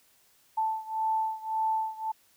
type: beating tone pair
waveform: sine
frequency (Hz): 880 / 881.8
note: A5 / A5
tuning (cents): 0 / +4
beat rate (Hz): 1.8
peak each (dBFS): -29 / -31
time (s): 0.57-2.12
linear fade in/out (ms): 10
effects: white hiss -64 dBFS RMS until 2.36 s